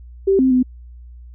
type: tone with pitch steps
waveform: sine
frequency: 389 / 261.2 / 253.4 Hz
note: G4 / C4 / B3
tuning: -13 / -3 / +45 cents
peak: -11 dBFS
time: 0.27-0.63 s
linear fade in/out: 10 ms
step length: 120 ms
effects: added 60 Hz sine -36 dBFS peak until 1.34 s

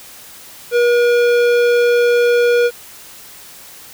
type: tone with tanh clipping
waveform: sine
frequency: 479.9 Hz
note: B4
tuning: 50 cents flat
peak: -12 dBFS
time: 0.71-2.71 s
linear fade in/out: 50 ms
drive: 16 dB
effects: white hiss -38 dBFS RMS until 3.93 s

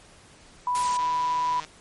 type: tone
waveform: sine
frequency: 987.8 Hz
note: B5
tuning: in tune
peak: -22 dBFS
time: 0.67-1.6 s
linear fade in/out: 2 ms
type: noise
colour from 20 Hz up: white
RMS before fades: -33 dBFS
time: 0.75-0.97 s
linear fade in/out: 0 ms
type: click train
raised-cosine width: 0.2 ms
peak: -22 dBFS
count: 103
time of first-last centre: 0.99-1.648 s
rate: 155 Hz
effects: pink hiss -52 dBFS RMS until 1.8 s + MP3 48 kbps

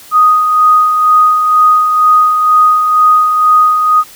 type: tone with tremolo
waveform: sine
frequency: 1244.5 Hz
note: D#6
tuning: in tune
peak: -3 dBFS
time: 0.11-4.04 s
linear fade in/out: 50 ms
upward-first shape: sine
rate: 2.1 Hz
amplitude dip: 45%
effects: white hiss -36 dBFS RMS until 4.15 s

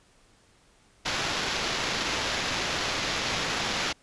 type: noise with sample-and-hold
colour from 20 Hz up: white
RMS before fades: -29 dBFS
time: 1.05-3.93 s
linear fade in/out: 10 ms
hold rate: 8820 Hz
effects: pink hiss -61 dBFS RMS until 4.02 s + resampled to 22050 Hz

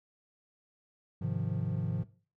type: chord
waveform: triangle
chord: F minor seventh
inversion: first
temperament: equal with one note detuned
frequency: 103.83 / 130.13 / 155.56 / 174.61 Hz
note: Ab2 / C3 / Eb3 / F3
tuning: 0 / -9 / 0 / 0 cents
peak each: -34 dBFS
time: 1.21-2.04 s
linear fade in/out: 10 ms
effects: noise-tail reverb RT60 0.4 s tail -18 dB re dry

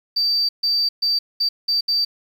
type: tone bursts at uneven times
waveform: sine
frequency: 4647 Hz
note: D8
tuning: 19 cents flat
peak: -15 dBFS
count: 6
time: 0.16-0.49 / 0.63-0.89 / 1.02-1.19 / 1.4-1.49 / 1.68-1.81 / 1.88-2.05 s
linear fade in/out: 10 ms
effects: tanh soft clip ceiling -13 dBFS + 8-bit

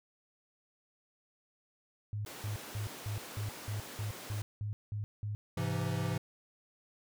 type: tone bursts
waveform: sine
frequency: 104.6 Hz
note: G#2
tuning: 13 cents sharp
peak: -34 dBFS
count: 11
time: 2.13-5.35 s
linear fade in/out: 0 ms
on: 120 ms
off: 190 ms
type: high-pass noise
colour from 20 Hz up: pink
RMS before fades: -47 dBFS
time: 2.26-4.42 s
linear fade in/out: 5 ms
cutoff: 230 Hz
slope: 12 dB/octave
type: chord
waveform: square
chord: Ab augmented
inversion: none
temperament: equal with one note detuned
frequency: 103.83 / 130.81 / 167.6 Hz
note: Ab2 / C3 / E3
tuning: 0 / 0 / +29 cents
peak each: -37 dBFS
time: 5.57-6.18 s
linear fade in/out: 5 ms
effects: none

